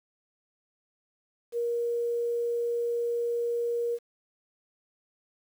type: tone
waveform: sine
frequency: 472.4 Hz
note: A#4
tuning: 23 cents sharp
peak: -26 dBFS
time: 1.52-3.99 s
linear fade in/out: 50 ms
effects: 9-bit